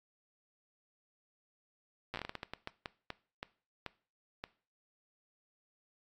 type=slowing click train; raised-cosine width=0.3 ms; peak=-23 dBFS; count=17; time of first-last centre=2.14-4.44 s; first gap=8 ms; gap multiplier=1.33; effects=noise-tail reverb RT60 0.4 s tail -19 dB re dry + AAC 64 kbps